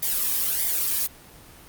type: noise with flanger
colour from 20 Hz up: blue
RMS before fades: -24 dBFS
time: 0.02-1.07 s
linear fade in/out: 10 ms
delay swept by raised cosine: 0.73 to 1.46 ms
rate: 1.6 Hz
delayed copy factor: -0.95
effects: pink hiss -47 dBFS RMS until 1.68 s + Opus 24 kbps